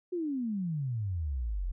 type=exponential sweep; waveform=sine; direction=down; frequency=370 to 40.18 Hz; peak=-30 dBFS; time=0.12-1.72 s; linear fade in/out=10 ms; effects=none